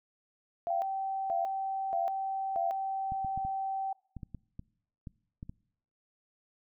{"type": "tone bursts", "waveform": "sine", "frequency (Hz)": 685, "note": "F5", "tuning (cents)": -34, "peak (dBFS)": -30, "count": 4, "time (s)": [0.67, 2.71], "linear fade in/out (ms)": 0, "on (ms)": 150, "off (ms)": 480}
{"type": "tone", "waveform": "sine", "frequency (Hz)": 774, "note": "G5", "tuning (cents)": -22, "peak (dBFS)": -31, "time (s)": [0.7, 3.93], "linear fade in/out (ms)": 5}
{"type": "clicks", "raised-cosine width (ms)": 5, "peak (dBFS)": -29, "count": 11, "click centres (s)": [3.121, 3.247, 3.376, 3.45, 4.167, 4.232, 4.347, 4.594, 5.072, 5.429, 5.495]}
{"effects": ["noise-tail reverb RT60 0.7 s tail -24 dB re dry"]}